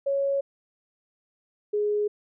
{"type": "tone pair in turn", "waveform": "sine", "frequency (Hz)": [554.4, 416.7], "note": ["C#5", "G#4"], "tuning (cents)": [0, 6], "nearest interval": "perfect fourth", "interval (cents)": 494, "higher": "first", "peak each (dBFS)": -22, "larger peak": "neither", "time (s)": [[0.06, 0.41], [1.73, 2.08]], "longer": "neither", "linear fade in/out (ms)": 10, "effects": []}